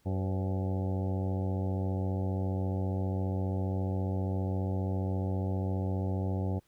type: harmonic tone with a mistuned harmonic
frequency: 94.8 Hz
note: F#2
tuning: 43 cents sharp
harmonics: 1 / 2 / 3 / 4 / 5 / 6 / 7 / 8 / 9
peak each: -30 / -36 / -40 / -42 / -44 / -46 / -47 / -48 / -49 dBFS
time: 0.05-6.6 s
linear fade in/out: 20 ms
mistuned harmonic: 5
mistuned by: +66 cents
effects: pink hiss -70 dBFS RMS until 6.67 s